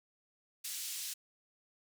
white band-pass noise, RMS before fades -41 dBFS, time 0.64-1.14 s, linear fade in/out 10 ms, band 3300 to 11000 Hz, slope 12 dB/octave, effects none

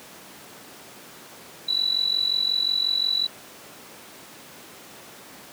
sine tone with amplitude modulation, 3950 Hz, B7, in tune, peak -17 dBFS, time 1.68-3.27 s, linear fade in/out 10 ms, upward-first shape sine, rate 45.6 Hz, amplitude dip 80%, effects pink hiss -44 dBFS RMS until 5.52 s + high-pass 200 Hz 12 dB/octave

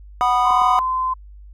triangle chord, B major, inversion second, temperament just, 740.8 / 987.8 / 1234.7 Hz, F#5 / B5 / D#6, +2 / 0 / -14 cents, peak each -17 dBFS, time 0.21-0.79 s, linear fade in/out 0 ms
sine tone, 1030 Hz, C6, 28 cents flat, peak -18 dBFS, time 0.45-1.14 s, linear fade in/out 10 ms
clicks, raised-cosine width 1 ms, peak -23 dBFS, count 2, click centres 0.508 / 0.618 s
effects added 50 Hz sine -38 dBFS peak until 1.53 s

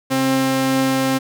sawtooth tone pair together, 133.73 / 265.3 Hz, C3 / C4, +38 / +24 cents, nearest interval octave, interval 1186 cents, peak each -22 / -12 dBFS, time 0.1-1.19 s, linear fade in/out 20 ms, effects none

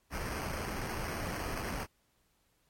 pink noise with sample-and-hold, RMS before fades -37 dBFS, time 0.1-1.87 s, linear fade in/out 50 ms, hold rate 3675 Hz, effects pink hiss -73 dBFS RMS until 2.69 s + MP3 64 kbps

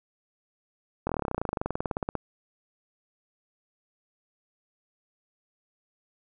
slowing click train, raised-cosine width 1 ms, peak -14 dBFS, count 28, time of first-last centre 1.07-2.153 s, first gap 23 ms, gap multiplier 1.04, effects none

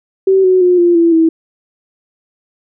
sine tone with pitch steps, 383.3 / 370.9 / 358.9 / 347.2 / 336 / 325.1 Hz, G4 / F#4 / F4 / F4 / E4 / E4, -39 / +4 / +47 / -10 / +33 / -24 cents, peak -6 dBFS, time 0.27-1.29 s, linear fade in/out 5 ms, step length 170 ms, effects none

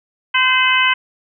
harmonic tone with a mistuned harmonic, 515 Hz, C5, 28 cents flat, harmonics 2 / 3 / 4 / 5 / 6, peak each -18 / -18 / -18 / -18 / -18 dBFS, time 0.34-0.94 s, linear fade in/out 10 ms, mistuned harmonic 6, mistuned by -43 cents, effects none

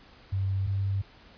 sine tone pair in turn, 96.6 / 97.95 Hz, G2 / G2, -25 / -1 cents, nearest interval unison, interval 24 cents, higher second, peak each -25 dBFS, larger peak neither, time 0.32-0.67 / 0.67-1.02 s, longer neither, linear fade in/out 10 ms, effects pink hiss -54 dBFS RMS until 1.37 s + resampled to 11025 Hz

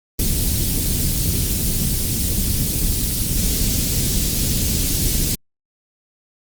pink band-stop noise, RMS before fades -19 dBFS, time 0.19-5.35 s, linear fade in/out 2 ms, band 230 to 4900 Hz, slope 12 dB/octave, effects Opus 24 kbps

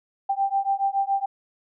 sine beating tone pair, 784 / 791.1 Hz, G5 / G5, 0 / +16 cents, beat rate 7.1 Hz, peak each -24 dBFS, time 0.29-1.26 s, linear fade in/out 10 ms, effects none

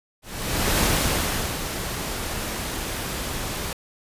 pink noise with ADSR envelope, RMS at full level -20 dBFS, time 0.22-3.73 s, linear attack 580 ms, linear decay 790 ms, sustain -9 dB, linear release 3 ms, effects resampled to 32000 Hz

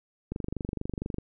click train, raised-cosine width 3 ms, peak -19 dBFS, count 22, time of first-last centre 0.32-1.184 s, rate 24.3 Hz, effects none

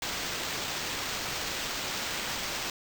blue noise with sample-and-hold, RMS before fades -34 dBFS, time 0.02-2.7 s, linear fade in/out 2 ms, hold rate 11025 Hz, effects none

